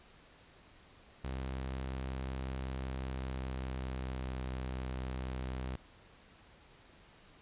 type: tone with pitch glide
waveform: sawtooth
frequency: 65.41 to 64.14 Hz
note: C2 to C2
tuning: 0 to -34 cents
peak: -33 dBFS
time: 1.24-5.76 s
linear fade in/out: 5 ms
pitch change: -34 cents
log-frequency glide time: 2.72-4.56 s
effects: pink hiss -60 dBFS RMS until 7.41 s + resampled to 8000 Hz